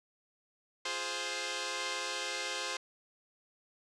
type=chord; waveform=5% pulse; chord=F minor; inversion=none; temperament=equal; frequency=349.2 / 415.3 / 523.3 Hz; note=F4 / Ab4 / C5; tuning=0 / 0 / 0 cents; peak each=-31 / -29 / -25 dBFS; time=0.85-2.77 s; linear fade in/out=5 ms; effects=resampled to 22050 Hz